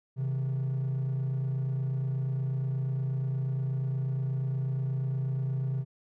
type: tone pair together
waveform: triangle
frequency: 131.63 / 160 Hz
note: C3 / D#3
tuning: +11 / +49 cents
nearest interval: minor third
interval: 338 cents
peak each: -25 / -34 dBFS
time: 0.16-5.85 s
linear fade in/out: 50 ms
effects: tanh soft clip ceiling -23 dBFS